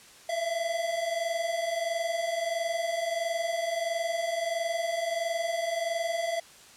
square tone pair together, 654.5 / 676 Hz, E5 / E5, -13 / +43 cents, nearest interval minor second, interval 56 cents, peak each -34 / -30 dBFS, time 0.29-6.4 s, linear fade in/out 5 ms, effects white hiss -52 dBFS RMS until 6.76 s + low-pass 9000 Hz 12 dB/octave

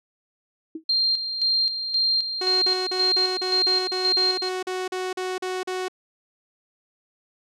sine tone with exponential decay, 320 Hz, D#4, 49 cents sharp, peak -26 dBFS, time 0.75-0.84 s, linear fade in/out 5 ms, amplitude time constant 19 ms
sine tone with tremolo, 4186 Hz, C8, in tune, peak -18 dBFS, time 0.89-4.49 s, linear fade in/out 5 ms, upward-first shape square, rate 1.9 Hz, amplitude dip 60%
sawtooth tone bursts, 370 Hz, F#4, in tune, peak -22 dBFS, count 14, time 2.41-5.883 s, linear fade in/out 5 ms, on 210 ms, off 41 ms
effects low-pass 8000 Hz 12 dB/octave

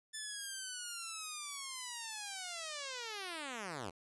5% pulse linear sweep, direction down, 1760 to 79.8 Hz, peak -30 dBFS, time 0.13-3.91 s, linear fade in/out 20 ms, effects resampled to 24000 Hz

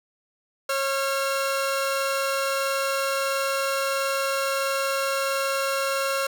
sawtooth tone pair together, 544.9 / 1373 Hz, C#5 / F6, -30 / -30 cents, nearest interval octave + major third, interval 1600 cents, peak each -21 / -24 dBFS, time 0.69-6.27 s, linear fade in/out 5 ms, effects none

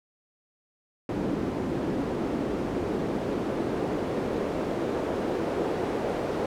pink noise with band-pass filter sweep, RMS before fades -29 dBFS, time 1.09-6.46 s, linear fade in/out 2 ms, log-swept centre 290 to 450 Hz, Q 1.5, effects none

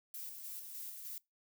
violet noise with tremolo, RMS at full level -45 dBFS, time 0.14-1.18 s, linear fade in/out 2 ms, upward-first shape square, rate 3.3 Hz, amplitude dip 35%, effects noise-tail reverb RT60 0.2 s tail -23 dB re dry

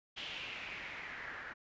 white noise with low-pass filter sweep, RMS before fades -45 dBFS, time 0.16-1.54 s, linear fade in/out 20 ms, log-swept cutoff 3100 to 1600 Hz, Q 3.9, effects resampled to 16000 Hz

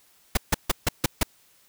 pink noise bursts, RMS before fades -20 dBFS, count 6, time 0.35-1.232 s, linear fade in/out 5 ms, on 22 ms, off 150 ms, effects white hiss -60 dBFS RMS until 1.68 s

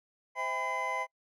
triangle tone cluster, 520 / 647 / 806 / 1004 / 2054 Hz, C5 / E5 / G5 / B5 / C7, -11 / -32 / +48 / +28 / -33 cents, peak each -40 / -38 / -37 / -33 / -34 dBFS, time 0.35-1.07 s, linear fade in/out 50 ms, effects noise-tail reverb RT60 0.1 s tail -26 dB re dry

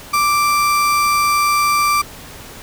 35% pulse tone, 1174.7 Hz, D6, in tune, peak -11 dBFS, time 0.13-2.02 s, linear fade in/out 10 ms, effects pink hiss -36 dBFS RMS until 2.62 s

